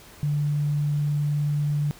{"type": "tone", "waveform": "sine", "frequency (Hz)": 146.83, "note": "D3", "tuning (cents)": 0, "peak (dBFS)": -21, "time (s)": [0.23, 1.91], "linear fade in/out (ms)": 0, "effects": ["pink hiss -48 dBFS RMS until 1.99 s"]}